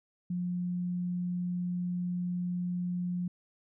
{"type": "tone", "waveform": "sine", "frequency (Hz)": 177.9, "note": "F3", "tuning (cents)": 32, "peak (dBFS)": -30, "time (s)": [0.3, 3.28], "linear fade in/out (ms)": 5, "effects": []}